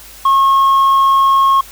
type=tone with tanh clipping; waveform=triangle; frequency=1086 Hz; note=C#6; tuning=36 cents flat; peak=-8 dBFS; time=0.25-1.61 s; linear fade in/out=5 ms; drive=7 dB; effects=added 50 Hz sine -42 dBFS peak until 1.71 s + white hiss -37 dBFS RMS until 1.71 s